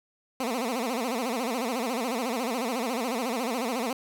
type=tone with vibrato; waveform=15% pulse; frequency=242.3 Hz; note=B3; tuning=33 cents flat; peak=-21 dBFS; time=0.4-3.93 s; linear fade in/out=2 ms; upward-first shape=sine; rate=14 Hz; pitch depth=170 cents each way; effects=none